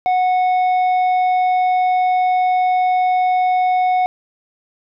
sine tone with tanh clipping, 735 Hz, F#5, 12 cents flat, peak -14 dBFS, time 0.06-4.06 s, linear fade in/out 0 ms, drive 6 dB, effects none

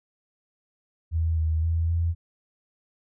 sine tone with pitch steps, 81.6 / 79.6 / 82.5 / 84.1 Hz, E2 / D#2 / E2 / E2, -17 / +40 / +2 / +35 cents, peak -21 dBFS, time 1.11-2.15 s, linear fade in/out 50 ms, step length 260 ms, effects none

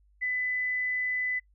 sine tone, 2002 Hz, B6, 23 cents sharp, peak -27 dBFS, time 0.21-1.4 s, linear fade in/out 20 ms, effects noise-tail reverb RT60 0.1 s tail -25 dB re dry + added 50 Hz sine -60 dBFS peak until 1.54 s

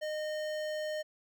square tone with notch filter, 613 Hz, D#5, 26 cents flat, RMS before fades -36 dBFS, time 0.01-1.03 s, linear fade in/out 20 ms, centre 11000 Hz, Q 0.58, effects none

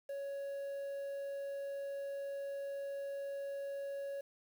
triangle tone with quantisation, 557 Hz, C#5, 8 cents sharp, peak -37 dBFS, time 0.09-4.21 s, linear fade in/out 5 ms, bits 10, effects none

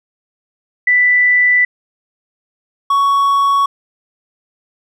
sine / triangle tone pair in turn, 1981 / 1116 Hz, B6 / C#6, +5 / +11 cents, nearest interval minor seventh, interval 994 cents, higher first, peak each -8 dBFS, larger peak neither, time 0.87-1.65 / 2.9-3.66 s, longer first, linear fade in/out 5 ms, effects none

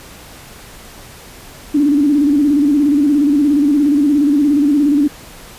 sine tone with vibrato, 289.1 Hz, D4, 27 cents flat, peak -9 dBFS, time 1.74-5.08 s, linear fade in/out 10 ms, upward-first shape square, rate 17 Hz, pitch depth 67 cents each way, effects pink hiss -37 dBFS RMS until 5.58 s + resampled to 32000 Hz

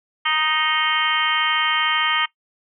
harmonic tone, 311.1 Hz, D#4, in tune, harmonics 3 / 4 / 5 / 6 / 7 / 8 / 9 / 10, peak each -27 / -23 / -32 / -25 / -24 / -33 / -29 / -23 dBFS, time 0.25-2.26 s, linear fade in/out 10 ms, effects noise-tail reverb RT60 0.1 s tail -19 dB re dry

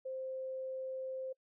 sine tone, 523.3 Hz, C5, in tune, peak -38 dBFS, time 0.05-1.33 s, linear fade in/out 10 ms, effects noise-tail reverb RT60 0.1 s tail -26 dB re dry

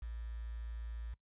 sine tone with quantisation, 57 Hz, A#1, 38 cents flat, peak -40 dBFS, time 0.02-1.14 s, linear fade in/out 5 ms, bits 10, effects noise-tail reverb RT60 0.1 s tail -19 dB re dry + resampled to 8000 Hz

